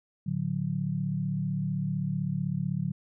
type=tone cluster; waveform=sine; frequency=112 / 148.2 / 184 Hz; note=A2 / D3 / F#3; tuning=+31 / +16 / -9 cents; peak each=-36 / -30 / -31 dBFS; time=0.26-2.92 s; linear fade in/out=10 ms; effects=none